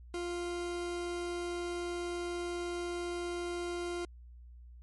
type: tone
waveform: 40% pulse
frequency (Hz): 349.2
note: F4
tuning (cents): 0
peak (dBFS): -34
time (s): 0.14-4.05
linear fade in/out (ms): 2
effects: added 60 Hz sine -49 dBFS peak until 4.82 s + MP3 48 kbps